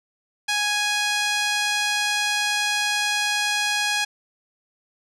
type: tone with band-pass filter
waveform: 5% pulse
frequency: 830.6 Hz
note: G#5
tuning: in tune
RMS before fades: -23 dBFS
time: 0.48-4.05 s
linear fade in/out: 10 ms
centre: 1800 Hz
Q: 0.63
effects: none